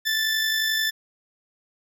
20% pulse tone with amplitude modulation, 1760 Hz, A6, in tune, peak -15 dBFS, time 0.05-0.91 s, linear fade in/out 20 ms, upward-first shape sine, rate 51.3 Hz, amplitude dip 35%, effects none

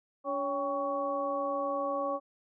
sine tone cluster, 285.8 / 559 / 795 / 1118 Hz, D4 / C#5 / G5 / C#6, -47 / +14 / +24 / +14 cents, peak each -39 / -32 / -39 / -34 dBFS, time 0.24-2.2 s, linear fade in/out 50 ms, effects none

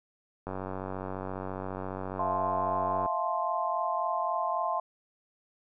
click train, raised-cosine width 1 ms, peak -22 dBFS, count 246, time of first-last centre 0.47-3.06 s, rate 94.6 Hz
sine chord, F major seventh, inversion third, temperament just, 654.8 / 698.5 / 873.1 / 1047.7 Hz, E5 / F5 / A5 / C6, -12 / 0 / -14 / +2 cents, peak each -34 / -33 / -34 / -31 dBFS, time 2.19-4.8 s, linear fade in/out 5 ms
effects none

